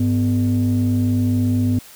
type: tone pair together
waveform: sine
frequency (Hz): 101.68 / 249.5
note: G#2 / B3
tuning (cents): -36 / +18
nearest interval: octave + major third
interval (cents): 1554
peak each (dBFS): -16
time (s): 0-1.79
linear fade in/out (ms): 5
effects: tanh soft clip ceiling -11 dBFS + white hiss -43 dBFS RMS until 1.95 s